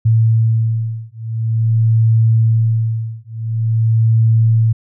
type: beating tone pair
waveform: sine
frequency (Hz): 112.4 / 112.87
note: A2 / A2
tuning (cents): +37 / +45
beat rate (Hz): 0.47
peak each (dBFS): -14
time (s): 0.05-4.73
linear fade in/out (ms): 10
effects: none